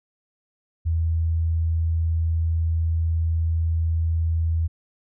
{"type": "tone", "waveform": "sine", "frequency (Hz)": 81.9, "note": "E2", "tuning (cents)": -11, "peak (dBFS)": -19, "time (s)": [0.85, 4.68], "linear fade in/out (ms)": 20, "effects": []}